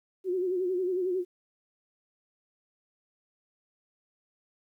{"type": "tone with vibrato", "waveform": "sine", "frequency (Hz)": 366.2, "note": "F#4", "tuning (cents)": -18, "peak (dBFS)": -26, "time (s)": [0.24, 1.25], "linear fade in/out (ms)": 50, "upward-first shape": "sine", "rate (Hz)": 11, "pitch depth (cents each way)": 69, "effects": ["11-bit"]}